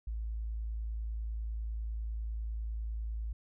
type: tone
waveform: sine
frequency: 55 Hz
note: A1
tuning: in tune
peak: -34 dBFS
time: 0.07-3.33 s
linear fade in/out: 5 ms
effects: none